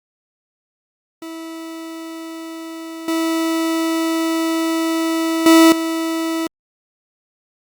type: tone with level steps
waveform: 40% pulse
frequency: 326.3 Hz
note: E4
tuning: 18 cents flat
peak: -28 / -16 / -6 / -18 dBFS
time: 1.22-6.47 s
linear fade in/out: 2 ms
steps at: 3.08 / 5.46 / 5.72 s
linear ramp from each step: 2 ms
effects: Opus 48 kbps